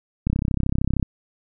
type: click train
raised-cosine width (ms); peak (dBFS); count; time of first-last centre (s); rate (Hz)
5; -9; 26; 0.27-1.028; 33
effects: none